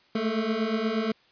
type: beating tone pair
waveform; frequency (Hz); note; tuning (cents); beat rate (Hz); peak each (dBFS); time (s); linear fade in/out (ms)
25% pulse; 215.2 / 223.6; A3 / A3; -38 / +28; 8.4; -26 / -23; 0.15-1.12; 5
effects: white hiss -61 dBFS RMS until 1.31 s + resampled to 11025 Hz